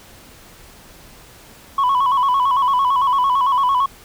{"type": "tone with vibrato", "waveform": "sine", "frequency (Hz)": 1047, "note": "C6", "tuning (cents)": 1, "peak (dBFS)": -11, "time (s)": [1.78, 3.86], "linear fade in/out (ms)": 5, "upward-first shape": "square", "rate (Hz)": 8.9, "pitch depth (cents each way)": 87, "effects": ["tanh soft clip ceiling -12 dBFS", "pink hiss -44 dBFS RMS until 4.04 s"]}